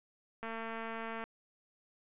click train, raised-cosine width 0.5 ms, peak -27 dBFS, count 184, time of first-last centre 0.43-1.24 s, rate 226 Hz, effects resampled to 8000 Hz

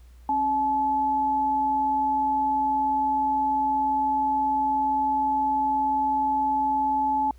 sine tone pair together, 271.7 / 861 Hz, C#4 / A5, -35 / -38 cents, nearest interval octave + minor sixth, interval 1997 cents, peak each -31 / -21 dBFS, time 0.29-7.31 s, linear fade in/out 2 ms, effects added 60 Hz sine -46 dBFS peak until 7.38 s + pink hiss -63 dBFS RMS until 7.38 s

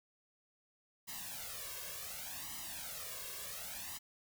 white noise with flanger, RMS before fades -45 dBFS, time 1.07-3.99 s, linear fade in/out 20 ms, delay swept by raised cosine 1 to 1.86 ms, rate 0.68 Hz, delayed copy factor +1, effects none

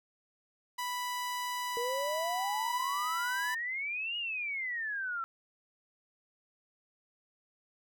sawtooth tone, 987.8 Hz, B5, in tune, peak -30 dBFS, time 0.78-3.55 s, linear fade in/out 10 ms
sine exponential two-way sweep, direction up then down, 466.2 to 2900 to 1329 Hz, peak -33 dBFS, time 1.77-5.24 s, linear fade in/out 0 ms, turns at 4.17 s
effects none

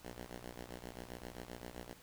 5% pulse ring-modulated tone, 60.6 Hz, B1, 32 cents flat, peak -33 dBFS, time 0.03-1.94 s, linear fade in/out 20 ms, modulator 125 Hz, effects pink hiss -60 dBFS RMS until 2.02 s

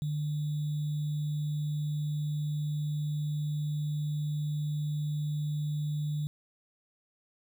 sine tone with sample-and-hold, 150 Hz, D3, 37 cents sharp, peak -29 dBFS, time 0.02-6.27 s, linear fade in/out 0 ms, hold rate 3675 Hz, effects none

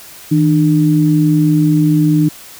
sine tone pair together, 159.1 / 300 Hz, D#3 / D4, +39 / +37 cents, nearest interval major seventh, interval 1098 cents, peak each -11 dBFS, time 0.31-2.29 s, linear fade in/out 10 ms, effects white hiss -36 dBFS RMS until 2.59 s

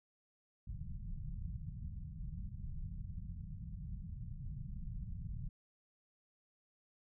pink low-pass noise, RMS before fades -44 dBFS, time 0.67-5.49 s, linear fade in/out 5 ms, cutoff 180 Hz, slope 48 dB/octave, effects none

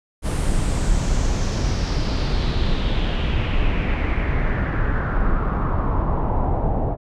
brown noise with low-pass filter sweep, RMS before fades -20 dBFS, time 0.22-6.97 s, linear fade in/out 50 ms, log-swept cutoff 10000 to 720 Hz, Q 3.4, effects none

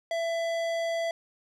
sine tone with tanh clipping, 667 Hz, E5, 20 cents sharp, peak -29 dBFS, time 0.11-1.11 s, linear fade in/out 2 ms, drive 17 dB, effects none

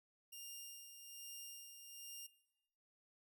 10% pulse tone with tremolo, 2810 Hz, F7, 10 cents sharp, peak -40 dBFS, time 0.32-2.27 s, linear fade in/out 10 ms, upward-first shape sine, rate 1.2 Hz, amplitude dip 50%, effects noise-tail reverb RT60 0.9 s tail -19 dB re dry

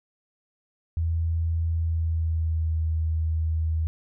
sine tone with pitch glide, 82.41 to 80.06 Hz, E2 to D#2, 0 to +50 cents, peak -22 dBFS, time 0.97-3.87 s, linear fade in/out 0 ms, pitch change -50 cents, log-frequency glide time 1.72-2.78 s, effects none

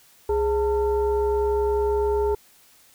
sine tone with frequency modulation, 415.3 Hz, G#4, in tune, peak -19 dBFS, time 0.29-2.35 s, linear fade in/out 5 ms, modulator 479 Hz, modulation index 0.69, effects white hiss -55 dBFS RMS until 2.94 s

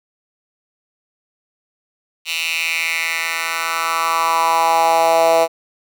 10% pulse tone with high-pass filter sweep, 164.9 Hz, E3, 1 cent sharp, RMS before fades -17 dBFS, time 2.25-5.48 s, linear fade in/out 50 ms, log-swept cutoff 3000 to 590 Hz, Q 3.7, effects none

